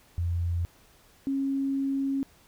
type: tone pair in turn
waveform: sine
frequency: 86 / 273 Hz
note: F2 / C#4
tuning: -26 / -26 cents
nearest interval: octave + minor sixth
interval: 2000 cents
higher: second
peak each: -25 dBFS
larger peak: neither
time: 0.18-0.65 / 1.27-2.23 s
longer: second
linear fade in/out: 0 ms
effects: pink hiss -59 dBFS RMS until 2.47 s